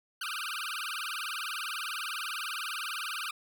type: tone with vibrato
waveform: 20% pulse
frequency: 1358 Hz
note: F6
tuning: 49 cents flat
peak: -29 dBFS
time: 0.21-3.31 s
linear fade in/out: 5 ms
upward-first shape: triangle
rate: 20 Hz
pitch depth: 290 cents each way
effects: 10-bit